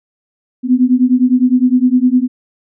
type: beating tone pair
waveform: sine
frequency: 246.9 / 256.7 Hz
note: B3 / C4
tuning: 0 / -33 cents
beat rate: 9.8 Hz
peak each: -11 dBFS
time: 0.63-2.28 s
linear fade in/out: 50 ms
effects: none